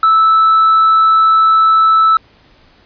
triangle tone with hard clipping, 1313 Hz, E6, 7 cents flat, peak -7 dBFS, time 0.03-2.17 s, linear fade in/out 2 ms, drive 5 dB, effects pink hiss -48 dBFS RMS until 2.85 s + resampled to 11025 Hz

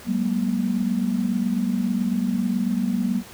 sine tone cluster, 190.2 / 208.5 / 237.5 Hz, F#3 / G#3 / A#3, +48 / +7 / +33 cents, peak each -24 / -28 / -23 dBFS, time 0.05-3.23 s, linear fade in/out 50 ms, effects pink hiss -43 dBFS RMS until 3.33 s + high-pass 60 Hz 12 dB/octave

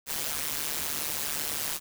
white noise with amplitude modulation, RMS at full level -28 dBFS, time 0.06-1.8 s, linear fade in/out 50 ms, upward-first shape sine, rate 149 Hz, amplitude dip 90%, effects none

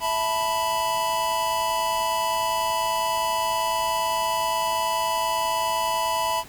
square chord, E suspended fourth, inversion none, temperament just, 659.3 / 879 / 988.9 Hz, E5 / A5 / B5, 0 / -2 / +2 cents, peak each -30 / -29 / -25 dBFS, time 0-6.44 s, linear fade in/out 50 ms, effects pink hiss -45 dBFS RMS until 6.48 s

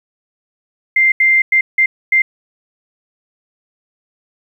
sine tone bursts at uneven times, 2093 Hz, C7, in tune, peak -8 dBFS, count 5, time 0.96-1.12 / 1.2-1.42 / 1.52-1.61 / 1.78-1.86 / 2.12-2.22 s, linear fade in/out 5 ms, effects 8-bit

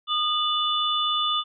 sine tone cluster, 1224 / 2952 / 3502 Hz, D#6 / F#7 / A7, -29 / -5 / -9 cents, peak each -25 / -28 / -25 dBFS, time 0.07-1.44 s, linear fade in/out 50 ms, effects none

